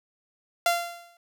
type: tone with exponential decay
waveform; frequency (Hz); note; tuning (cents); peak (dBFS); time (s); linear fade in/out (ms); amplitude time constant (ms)
sawtooth; 690; F5; -21; -14; 0.66-1.17; 2; 110
effects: none